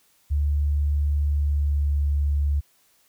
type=tone with pitch glide; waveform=sine; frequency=72.8 to 72.01 Hz; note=D2 to D2; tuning=-15 to -33 cents; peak=-19 dBFS; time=0.3-2.61 s; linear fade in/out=20 ms; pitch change=-18 cents; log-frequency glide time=1.25-1.98 s; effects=white hiss -62 dBFS RMS until 3.08 s